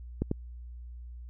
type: clicks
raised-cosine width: 3 ms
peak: -15 dBFS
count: 2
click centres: 0.22 / 0.314 s
effects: added 60 Hz sine -41 dBFS peak until 1.29 s